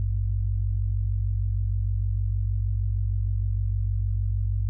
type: tone pair together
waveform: sine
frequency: 53.13 / 99.6 Hz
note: G#1 / G2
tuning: +40 / +28 cents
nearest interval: major seventh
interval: 1088 cents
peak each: -25 dBFS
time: 0-4.69 s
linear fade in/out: 0 ms
effects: none